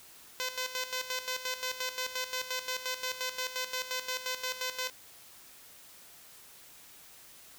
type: tone with tremolo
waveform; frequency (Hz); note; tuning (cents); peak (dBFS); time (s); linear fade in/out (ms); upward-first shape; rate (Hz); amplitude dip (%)
5% pulse; 510; C5; -44; -20; 0.4-4.9; 0; square; 5.7; 70
effects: white hiss -54 dBFS RMS until 7.58 s